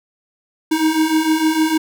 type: beating tone pair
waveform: square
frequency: 311.1 / 317.7 Hz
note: D#4 / D#4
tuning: 0 / +36 cents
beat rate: 6.6 Hz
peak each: -20 / -16 dBFS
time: 0.71-1.78 s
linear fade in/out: 10 ms
effects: none